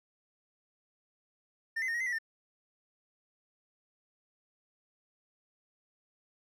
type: tone with pitch steps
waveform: triangle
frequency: 1806 / 2045 / 1838 / 1898 / 2060 / 1944 / 1804 Hz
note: A6 / C7 / A#6 / A#6 / C7 / B6 / A6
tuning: +45 / -40 / -25 / +31 / -28 / -28 / +43 cents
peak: -29 dBFS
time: 1.76-2.187 s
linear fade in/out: 10 ms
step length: 61 ms
effects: none